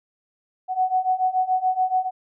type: beating tone pair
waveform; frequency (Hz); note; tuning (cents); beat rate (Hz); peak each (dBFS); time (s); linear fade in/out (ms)
sine; 740 / 747; F#5 / F#5; 0 / +16; 7; -23 / -21; 0.68-2.11; 50
effects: none